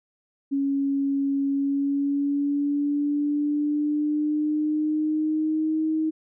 sine tone with pitch glide, 277.2 to 314.8 Hz, C#4 to D#4, 0 to +20 cents, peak -21 dBFS, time 0.51-6.11 s, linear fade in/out 20 ms, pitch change +220 cents, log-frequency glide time 1.49-5.83 s, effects none

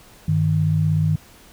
sine tone pair together, 99.19 / 155.56 Hz, G2 / D#3, +21 / 0 cents, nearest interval minor sixth, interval 779 cents, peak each -21 / -17 dBFS, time 0.28-1.16 s, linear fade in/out 5 ms, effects pink hiss -48 dBFS RMS until 1.52 s

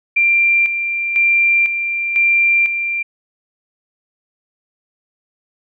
sine tone with tremolo, 2372 Hz, D7, 17 cents sharp, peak -10 dBFS, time 0.16-3.03 s, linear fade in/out 10 ms, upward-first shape square, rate 1 Hz, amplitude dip 55%, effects none

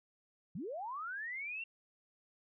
sine linear sweep, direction up, 137.5 to 2761 Hz, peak -39 dBFS, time 0.55-1.64 s, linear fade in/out 5 ms, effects none

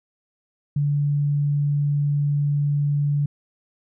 sine tone, 144.7 Hz, D3, 25 cents flat, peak -18 dBFS, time 0.76-3.26 s, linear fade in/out 5 ms, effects none

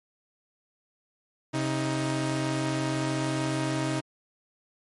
sawtooth tone pair together, 133.78 / 313.9 Hz, C3 / D#4, +39 / +15 cents, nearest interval octave + minor third, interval 1476 cents, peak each -25 dBFS, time 1.53-4.01 s, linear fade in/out 20 ms, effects MP3 48 kbps

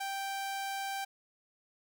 sawtooth tone, 784 Hz, G5, in tune, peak -31 dBFS, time 0-1.05 s, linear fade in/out 10 ms, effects none

